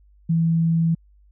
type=tone; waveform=sine; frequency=164.81 Hz; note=E3; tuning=in tune; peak=-16 dBFS; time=0.29-0.95 s; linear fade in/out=10 ms; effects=added 50 Hz sine -51 dBFS peak until 1.31 s